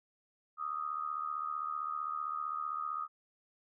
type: tone with amplitude modulation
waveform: sine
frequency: 1244.5 Hz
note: D#6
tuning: in tune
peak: -31 dBFS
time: 0.57-3.08 s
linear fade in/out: 50 ms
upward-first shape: sine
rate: 75.5 Hz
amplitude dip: 80%
effects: none